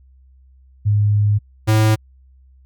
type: tone pair in turn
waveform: sine / square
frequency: 103.83 / 108.93 Hz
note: G#2 / A2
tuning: 0 / -17 cents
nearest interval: minor second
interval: 83 cents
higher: second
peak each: -12 dBFS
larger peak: neither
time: 0.85-1.39 / 1.67-1.96 s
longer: first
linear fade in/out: 20 ms
effects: added 65 Hz sine -46 dBFS peak until 2.65 s